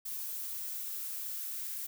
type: noise with high-pass filter sweep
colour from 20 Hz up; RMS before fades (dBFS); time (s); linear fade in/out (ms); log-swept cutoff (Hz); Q
violet; -39; 0.05-1.87; 10; 920 to 1500; 2.2
effects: none